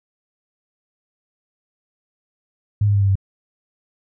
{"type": "tone with pitch steps", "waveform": "sine", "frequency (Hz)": [103.83, 102.05, 100.29, 98.57, 96.88], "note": ["G#2", "G#2", "G2", "G2", "G2"], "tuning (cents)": [0, -30, 40, 10, -20], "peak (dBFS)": -13, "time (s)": [2.81, 3.155], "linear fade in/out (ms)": 5, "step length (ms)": 69, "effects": []}